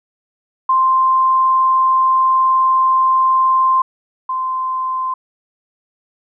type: tone pair in turn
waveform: sine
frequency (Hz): 1046.5 / 1038.1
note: C6 / C6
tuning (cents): 0 / -14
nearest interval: unison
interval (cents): 14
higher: first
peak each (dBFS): -10 / -17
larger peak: first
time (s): 0.69-3.82 / 4.29-5.14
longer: first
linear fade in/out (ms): 5
effects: none